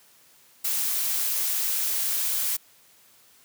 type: noise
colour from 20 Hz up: blue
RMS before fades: -26 dBFS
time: 0.64-2.57 s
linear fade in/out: 10 ms
effects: white hiss -57 dBFS RMS until 3.44 s + high-pass 80 Hz 12 dB/octave